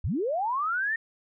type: linear sweep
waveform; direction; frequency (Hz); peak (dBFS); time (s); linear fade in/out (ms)
sine; up; 52 to 1847; -25; 0.04-0.96; 5
effects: none